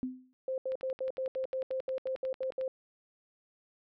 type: tone with exponential decay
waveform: sine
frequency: 255.8 Hz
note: C4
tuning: 39 cents flat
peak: -29 dBFS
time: 0.03-0.33 s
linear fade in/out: 0 ms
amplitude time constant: 64 ms
type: tone bursts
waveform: sine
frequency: 523.3 Hz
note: C5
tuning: in tune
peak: -31 dBFS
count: 13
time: 0.48-2.68 s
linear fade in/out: 2 ms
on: 100 ms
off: 75 ms
type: click train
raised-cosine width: 0.3 ms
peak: -33 dBFS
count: 22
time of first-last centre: 0.72-2.612 s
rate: 11.1 Hz
effects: none